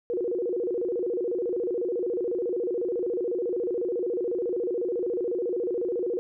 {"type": "tone with vibrato", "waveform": "sine", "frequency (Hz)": 415.3, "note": "G#4", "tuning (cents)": 0, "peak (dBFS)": -25, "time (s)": [0.1, 6.19], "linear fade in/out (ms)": 0, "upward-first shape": "square", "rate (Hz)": 14, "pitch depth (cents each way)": 240, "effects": []}